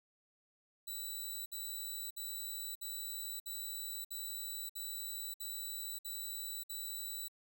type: tone bursts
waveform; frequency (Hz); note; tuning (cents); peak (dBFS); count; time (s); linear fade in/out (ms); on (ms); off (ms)
5% pulse; 3951; B7; 0; -33; 10; 0.87-7.283; 10; 590; 57
effects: none